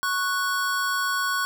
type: tone pair together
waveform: square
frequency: 1107.5 / 1480 Hz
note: C#6 / F#6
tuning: -2 / 0 cents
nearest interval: perfect fourth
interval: 502 cents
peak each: -27 / -26 dBFS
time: 0.03-1.45 s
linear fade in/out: 0 ms
effects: none